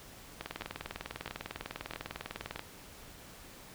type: two click trains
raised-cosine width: 0.3 ms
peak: -21 / -22 dBFS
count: 44 / 4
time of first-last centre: 0.41-2.56 / 0.62-2.594 s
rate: 20 / 1.52 Hz
effects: pink hiss -52 dBFS RMS until 3.74 s